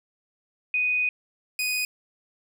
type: tone pair in turn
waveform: sine / sawtooth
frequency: 2489 / 2489 Hz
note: D#7 / D#7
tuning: 0 / 0 cents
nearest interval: unison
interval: 0 cents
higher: neither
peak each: -21 / -21 dBFS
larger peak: neither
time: 0.74-1.09 / 1.59-1.85 s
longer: first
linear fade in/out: 2 ms
effects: none